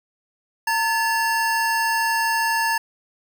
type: tone pair together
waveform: square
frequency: 911 / 1723.5 Hz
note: A#5 / A6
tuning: -40 / -36 cents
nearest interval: major seventh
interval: 1104 cents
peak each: -22 / -23 dBFS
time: 0.67-2.78 s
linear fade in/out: 5 ms
effects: none